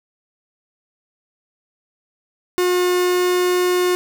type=tone; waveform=45% pulse; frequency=360.1 Hz; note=F#4; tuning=47 cents flat; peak=-15 dBFS; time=2.58-3.95 s; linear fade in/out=0 ms; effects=9-bit